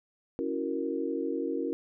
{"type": "chord", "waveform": "sine", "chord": "F# dominant seventh", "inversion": "second", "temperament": "equal", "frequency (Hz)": [277.2, 329.6, 370, 466.2], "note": ["C#4", "E4", "F#4", "A#4"], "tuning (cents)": [0, 0, 0, 0], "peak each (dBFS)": [-34, -34, -36, -34], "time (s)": [0.39, 1.73], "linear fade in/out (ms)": 0, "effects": []}